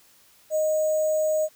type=tone with sample-and-hold; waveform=sine; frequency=620 Hz; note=D#5; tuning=6 cents flat; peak=-20 dBFS; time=0.5-1.49 s; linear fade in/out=50 ms; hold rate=7350 Hz; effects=white hiss -57 dBFS RMS until 1.55 s